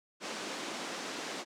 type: band-pass noise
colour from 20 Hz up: pink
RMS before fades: -40 dBFS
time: 0.2-1.45 s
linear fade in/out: 50 ms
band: 230 to 7400 Hz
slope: 24 dB/octave
effects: none